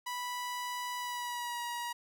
sawtooth tone with pitch glide, 985 to 955.9 Hz, B5 to A#5, -5 to +43 cents, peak -32 dBFS, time 0.06-1.93 s, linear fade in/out 10 ms, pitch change -52 cents, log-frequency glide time 0.98-1.62 s, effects none

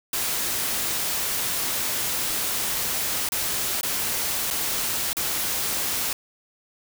white noise with dropouts, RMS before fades -26 dBFS, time 0.13-6.13 s, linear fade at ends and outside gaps 2 ms, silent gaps 3.289-3.32 / 3.811-3.831 / 4.504-4.509 / 5.131-5.168 s, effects none

